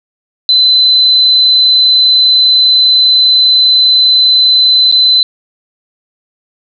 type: tone with dropouts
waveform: sine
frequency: 4035 Hz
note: B7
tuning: 36 cents sharp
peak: -4 dBFS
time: 0.49-5.23 s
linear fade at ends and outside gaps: 1 ms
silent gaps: 4.915-4.924 s
effects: none